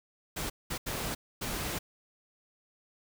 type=noise bursts at uneven times; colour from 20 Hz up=pink; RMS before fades=-35 dBFS; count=4; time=0.36-0.5 / 0.7-0.78 / 0.86-1.15 / 1.41-1.79 s; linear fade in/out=10 ms; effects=none